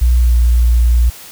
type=tone with pitch glide; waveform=sine; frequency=60.8 to 59.14 Hz; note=B1 to A#1; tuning=-26 to +26 cents; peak=-7 dBFS; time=0.01-1.1 s; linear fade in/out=10 ms; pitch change=-48 cents; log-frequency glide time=0.17-0.37 s; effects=white hiss -35 dBFS RMS until 1.31 s